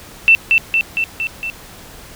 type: tone with echo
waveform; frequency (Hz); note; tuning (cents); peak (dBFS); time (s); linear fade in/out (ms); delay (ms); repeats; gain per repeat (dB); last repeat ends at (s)
sine; 2675; E7; +25; -5; 0.28-0.35; 0; 230; 5; -3; 1.5
effects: pink hiss -38 dBFS RMS until 2.15 s